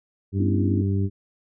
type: harmonic tone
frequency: 98 Hz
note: G2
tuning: in tune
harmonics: 1 / 2 / 3 / 4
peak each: -21 / -27 / -31 / -33 dBFS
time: 0.32-1.1 s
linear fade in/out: 50 ms
type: chord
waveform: sine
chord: C# half-diminished seventh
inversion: third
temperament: equal with one note detuned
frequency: 246.9 / 278 / 329.6 / 392 Hz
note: B3 / C#4 / E4 / G4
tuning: 0 / +5 / 0 / 0 cents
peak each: -28 dBFS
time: 0.39-0.82 s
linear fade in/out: 10 ms
effects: none